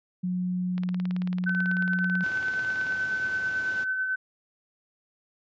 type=tone; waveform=sine; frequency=181.1 Hz; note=F#3; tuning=37 cents flat; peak=-25 dBFS; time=0.23-2.24 s; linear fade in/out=10 ms
type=click train; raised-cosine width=0.3 ms; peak=-24 dBFS; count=40; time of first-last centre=0.78-2.923 s; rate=18.2 Hz
type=tone with tremolo; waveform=sine; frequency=1522 Hz; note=F#6; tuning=48 cents sharp; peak=-24 dBFS; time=1.46-4.16 s; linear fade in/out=10 ms; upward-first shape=sine; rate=9.1 Hz; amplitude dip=35%
type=low-pass noise; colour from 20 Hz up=pink; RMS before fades=-43 dBFS; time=2.22-3.85 s; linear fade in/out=20 ms; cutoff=5900 Hz; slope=12 dB/octave
effects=high-pass 100 Hz 12 dB/octave + resampled to 16000 Hz